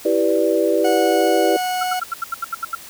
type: chord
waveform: sine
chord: E minor seventh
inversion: none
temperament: equal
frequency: 329.6 / 392 / 493.9 / 587.3 Hz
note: E4 / G4 / B4 / D5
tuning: 0 / 0 / 0 / 0 cents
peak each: -20 dBFS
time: 0.05-1.57 s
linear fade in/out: 5 ms
type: tone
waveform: 40% pulse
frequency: 733 Hz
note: F#5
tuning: 16 cents flat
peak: -19 dBFS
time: 0.84-2 s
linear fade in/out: 10 ms
type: tone bursts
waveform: sine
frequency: 1362 Hz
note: F6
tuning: 44 cents flat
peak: -19 dBFS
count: 10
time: 1.81-2.751 s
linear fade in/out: 5 ms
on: 23 ms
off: 79 ms
effects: white hiss -39 dBFS RMS until 2.89 s